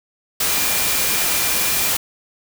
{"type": "tone in noise", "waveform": "sine", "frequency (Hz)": 2391, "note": "D7", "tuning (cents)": 30, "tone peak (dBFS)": -29, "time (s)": [0.48, 1.89], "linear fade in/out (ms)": 5, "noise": "white", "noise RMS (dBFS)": -19, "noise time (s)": [0.4, 1.97], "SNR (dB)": -13, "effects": []}